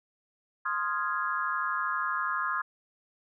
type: chord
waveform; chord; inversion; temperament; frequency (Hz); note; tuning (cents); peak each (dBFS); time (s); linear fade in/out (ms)
sine; F minor seventh; second; equal; 1046.5 / 1244.5 / 1396.9 / 1661.2; C6 / Eb6 / F6 / Ab6; 0 / 0 / 0 / 0; -33 / -32 / -34 / -34; 0.65-2.62; 10
effects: none